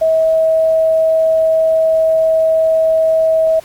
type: tone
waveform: sine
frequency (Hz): 643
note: E5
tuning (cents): -43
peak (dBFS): -9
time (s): 0.01-3.6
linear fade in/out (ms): 10
effects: pink hiss -41 dBFS RMS until 3.64 s + Opus 48 kbps